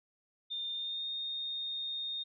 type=tone with pitch glide; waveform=sine; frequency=3618 to 3681 Hz; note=A7 to A#7; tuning=+48 to -23 cents; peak=-35 dBFS; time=0.5-2.24 s; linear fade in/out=20 ms; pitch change=+29 cents; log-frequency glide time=0.73-1.06 s; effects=none